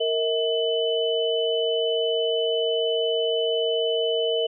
sine tone cluster, 462.1 / 641 / 3002 Hz, A#4 / E5 / F#7, -15 / -49 / +24 cents, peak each -23 / -27 / -27 dBFS, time 0-4.47 s, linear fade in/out 10 ms, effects none

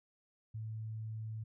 sine tone, 110 Hz, A2, in tune, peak -39 dBFS, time 0.54-1.44 s, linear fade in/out 10 ms, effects none

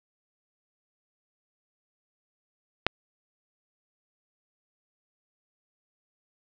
click, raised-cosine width 0.3 ms, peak -4 dBFS, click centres 2.866 s, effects low-pass 5000 Hz 12 dB/octave

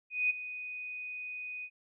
sine tone with ADSR envelope, 2489 Hz, D#7, in tune, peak -24 dBFS, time 0.1-1.7 s, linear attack 200 ms, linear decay 16 ms, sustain -14 dB, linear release 61 ms, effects none

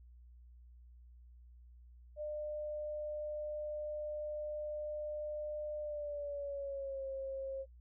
sine tone with pitch glide, 601 to 538.5 Hz, D5 to C5, +40 to +50 cents, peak -38 dBFS, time 2.16-7.66 s, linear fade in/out 50 ms, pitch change -190 cents, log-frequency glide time 5.8-7.04 s, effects noise-tail reverb RT60 0.1 s tail -26 dB re dry + added 60 Hz sine -55 dBFS peak until 7.8 s

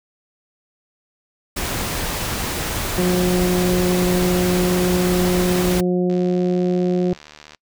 pink noise, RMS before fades -24 dBFS, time 1.56-5.81 s, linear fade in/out 10 ms
harmonic tone, 180 Hz, F#3, 47 cents flat, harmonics 1 / 2 / 3 / 4, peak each -18 / -19 / -27 / -34 dBFS, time 2.98-7.13 s, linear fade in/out 0 ms
click train, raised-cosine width 0.2 ms, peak -22 dBFS, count 110, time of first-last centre 6.1-7.548 s, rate 75.3 Hz
effects noise-tail reverb RT60 0.1 s tail -26 dB re dry

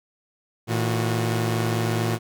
sawtooth tone cluster, 113 / 161.2 / 363.6 Hz, A2 / E3 / F#4, +47 / -38 / -30 cents, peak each -19 / -26 / -25 dBFS, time 0.67-2.19 s, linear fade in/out 50 ms, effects none

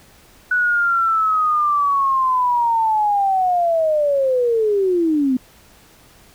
sine linear sweep, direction down, 1484 to 248.4 Hz, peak -14 dBFS, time 0.51-5.37 s, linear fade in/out 5 ms, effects pink hiss -49 dBFS RMS until 6.34 s

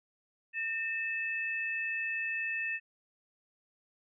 sine tone pair together, 1816.1 / 2611 Hz, A#6 / E7, -46 / -17 cents, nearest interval tritone, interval 629 cents, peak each -35 / -34 dBFS, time 0.53-2.8 s, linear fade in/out 50 ms, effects none

